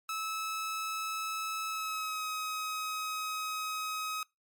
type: tone with pitch glide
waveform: sawtooth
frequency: 1300 to 1267.4 Hz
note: E6 to D#6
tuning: -24 to +32 cents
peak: -30 dBFS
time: 0.09-4.23 s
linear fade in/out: 2 ms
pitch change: -44 cents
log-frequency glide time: 1.68-2.24 s
effects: noise-tail reverb RT60 0.2 s tail -24 dB re dry + MP3 96 kbps